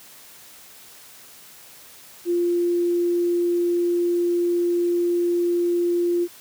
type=tone; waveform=sine; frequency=347.9 Hz; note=F4; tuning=7 cents flat; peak=-18 dBFS; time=2.25-6.28 s; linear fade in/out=50 ms; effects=white hiss -46 dBFS RMS until 6.4 s + high-pass 80 Hz 12 dB/octave